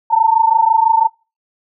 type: tone pair together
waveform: sine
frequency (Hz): 888 / 914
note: A5 / A#5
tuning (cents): +16 / -34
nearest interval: unison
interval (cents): 50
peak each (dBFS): -12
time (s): 0.1-1.08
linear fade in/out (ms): 20
effects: noise-tail reverb RT60 0.3 s tail -23 dB re dry